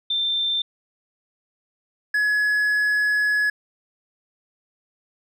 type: tone pair in turn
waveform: sine / triangle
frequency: 3572 / 1690.6 Hz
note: A7 / G#6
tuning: +25 / +30 cents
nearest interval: octave + minor second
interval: 1295 cents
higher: first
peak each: -20 / -16 dBFS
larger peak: second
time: 0.1-0.62 / 2.14-3.5 s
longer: second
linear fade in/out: 5 ms
effects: none